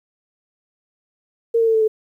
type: tone with pitch steps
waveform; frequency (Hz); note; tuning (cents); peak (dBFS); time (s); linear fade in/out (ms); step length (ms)
sine; 460.8 / 454.2 / 447.7 / 441.3 / 434.9; A#4 / A#4 / A4 / A4 / A4; -20 / -45 / +30 / +5 / -20; -13; 1.54-1.88; 10; 68
effects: 9-bit